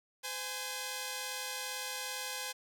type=tone pair together; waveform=5% pulse; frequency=512.8 / 828 Hz; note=C5 / G#5; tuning=-35 / -5 cents; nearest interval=minor sixth; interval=830 cents; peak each=-29 / -28 dBFS; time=0.23-2.53 s; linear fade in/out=20 ms; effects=none